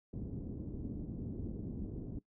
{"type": "low-pass noise", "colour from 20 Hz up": "white", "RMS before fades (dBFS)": -42, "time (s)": [0.13, 2.19], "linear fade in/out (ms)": 5, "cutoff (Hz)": 300, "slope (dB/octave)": 24, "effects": ["noise-tail reverb RT60 0.1 s tail -19 dB re dry"]}